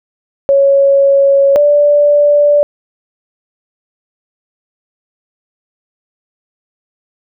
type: tone pair in turn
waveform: sine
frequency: 554 / 584.1 Hz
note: C#5 / D5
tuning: -1 / -10 cents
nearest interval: minor second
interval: 91 cents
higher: second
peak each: -5 dBFS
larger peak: neither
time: 0.49-1.56 / 1.56-2.63 s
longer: neither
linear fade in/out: 0 ms
effects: none